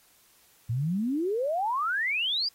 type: exponential sweep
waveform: sine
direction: up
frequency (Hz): 109.6 to 4978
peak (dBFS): -25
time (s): 0.69-2.49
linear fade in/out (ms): 10
effects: white hiss -61 dBFS RMS until 2.54 s + AAC 48 kbps